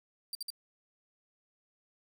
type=tone bursts; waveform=sawtooth; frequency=4700 Hz; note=D8; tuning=1 cent sharp; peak=-33 dBFS; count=3; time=0.33-0.503 s; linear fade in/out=2 ms; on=21 ms; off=55 ms; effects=none